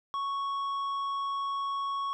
sine tone with tanh clipping, 1108.7 Hz, C#6, in tune, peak -31 dBFS, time 0.14-2.13 s, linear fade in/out 0 ms, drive 7 dB, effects none

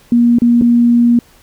sine tone with dropouts, 237.8 Hz, A#3, 35 cents sharp, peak -6 dBFS, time 0.12-1.19 s, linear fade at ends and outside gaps 2 ms, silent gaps 0.386-0.419 / 0.613-0.62 s, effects pink hiss -47 dBFS RMS until 1.42 s

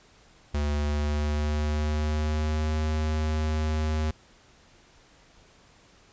square tone with pitch glide, 73.42 to 77.52 Hz, D2 to D#2, 0 to -6 cents, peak -25 dBFS, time 0.54-4.11 s, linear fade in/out 5 ms, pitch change +94 cents, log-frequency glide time 0.73-2.75 s, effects pink hiss -57 dBFS RMS until 6.12 s + resampled to 16000 Hz

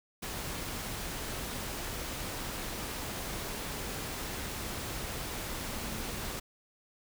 sine tone in noise, 220 Hz, A3, in tune, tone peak -47 dBFS, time 5.7-6.32 s, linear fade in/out 10 ms, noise pink, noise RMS -38 dBFS, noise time 0.22-6.4 s, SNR -12 dB, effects none

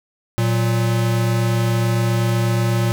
square tone pair together, 116.54 / 185 Hz, A#2 / F#3, 0 / 0 cents, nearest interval minor sixth, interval 800 cents, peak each -17 / -25 dBFS, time 0.38-2.92 s, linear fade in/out 0 ms, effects none

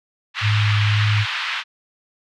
white band-pass noise, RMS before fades -25 dBFS, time 0.34-1.64 s, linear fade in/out 50 ms, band 1100 to 3300 Hz, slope 24 dB/octave
sine tone with vibrato, 105.2 Hz, G#2, 23 cents sharp, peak -15 dBFS, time 0.41-1.26 s, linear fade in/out 50 ms, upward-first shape triangle, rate 1.9 Hz, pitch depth 14 cents each way
effects none

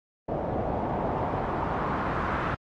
pink noise with low-pass filter sweep, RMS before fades -28 dBFS, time 0.28-2.55 s, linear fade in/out 10 ms, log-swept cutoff 640 to 1400 Hz, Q 2.1, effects high-pass 60 Hz 12 dB/octave + AAC 48 kbps

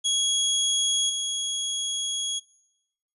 25% pulse tone with level steps, 3322 Hz, G#7, in tune, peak -18 / -23 dBFS, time 0.04-2.4 s, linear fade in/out 20 ms, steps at 1.09 s, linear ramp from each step 10 ms, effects noise-tail reverb RT60 1.0 s tail -25 dB re dry + resampled to 32000 Hz

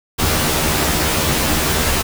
pink noise with comb filter, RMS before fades -17 dBFS, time 0.18-2.03 s, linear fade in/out 20 ms, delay 13 ms, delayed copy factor +1, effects none

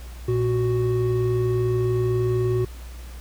triangle tone pair together, 116.68 / 370 Hz, A#2 / F#4, +2 / 0 cents, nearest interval octave + minor sixth, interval 1998 cents, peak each -20 dBFS, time 0.28-2.65 s, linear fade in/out 5 ms, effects added 60 Hz sine -35 dBFS peak until 3.2 s + pink hiss -47 dBFS RMS until 3.2 s

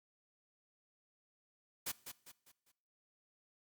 white noise with echo, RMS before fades -39 dBFS, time 1.86-1.92 s, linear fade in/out 10 ms, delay 200 ms, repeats 4, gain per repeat -8 dB, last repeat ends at 2.72 s, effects noise-tail reverb RT60 0.7 s tail -20 dB re dry + Opus 48 kbps

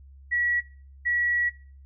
sine tone pair in turn, 1929 / 1929 Hz, B6 / B6, -41 / -41 cents, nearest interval unison, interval 0 cents, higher neither, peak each -22 dBFS, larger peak neither, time 0.31-0.61 / 1.05-1.5 s, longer second, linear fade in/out 20 ms, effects noise-tail reverb RT60 0.4 s tail -17 dB re dry + added 68 Hz sine -46 dBFS peak until 1.85 s

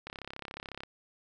click train, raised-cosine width 0.3 ms, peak -24 dBFS, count 27, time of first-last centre 0.07-0.835 s, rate 34 Hz, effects none

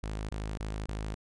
sawtooth tone bursts, 52.8 Hz, G#1, 29 cents sharp, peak -30 dBFS, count 4, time 0.03-1.145 s, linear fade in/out 5 ms, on 260 ms, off 25 ms, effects resampled to 22050 Hz

